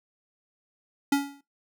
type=tone with exponential decay; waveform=square; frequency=281.1 Hz; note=C#4; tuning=24 cents sharp; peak=-18 dBFS; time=1.12-1.41 s; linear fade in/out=5 ms; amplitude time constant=63 ms; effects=noise-tail reverb RT60 0.2 s tail -18 dB re dry